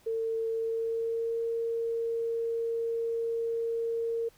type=tone with pitch glide; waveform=sine; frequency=451.2 to 460.1 Hz; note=A4 to A#4; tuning=+44 to -23 cents; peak=-28 dBFS; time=0.06-4.29 s; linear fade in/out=10 ms; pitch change=+33 cents; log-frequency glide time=0.49-1.4 s; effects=pink hiss -62 dBFS RMS until 4.37 s